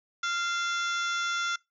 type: harmonic tone with a mistuned harmonic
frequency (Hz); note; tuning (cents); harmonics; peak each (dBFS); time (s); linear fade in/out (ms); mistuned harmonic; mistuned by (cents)
693; F5; -14; 2 / 3 / 4 / 5 / 6 / 7 / 8 / 9 / 10; -28 / -39 / -43 / -36 / -46 / -49 / -42 / -44 / -46; 0.23-1.56; 5; 4; -50
effects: noise-tail reverb RT60 0.2 s tail -24 dB re dry